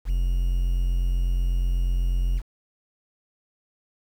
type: tone with quantisation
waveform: triangle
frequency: 44.08 Hz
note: F1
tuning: 17 cents sharp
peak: -18 dBFS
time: 0.05-2.42 s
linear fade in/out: 50 ms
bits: 8
effects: none